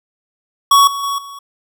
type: tone with level steps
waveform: square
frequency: 1119 Hz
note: C#6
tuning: 16 cents sharp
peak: -7 / -21 / -18 / -31 dBFS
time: 0.71-1.39 s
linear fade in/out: 5 ms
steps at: 0.87 / 1.03 / 1.18 s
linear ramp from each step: 5 ms
effects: none